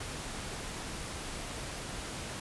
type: noise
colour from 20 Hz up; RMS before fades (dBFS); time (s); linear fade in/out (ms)
pink; -40; 0-2.4; 5
effects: resampled to 24000 Hz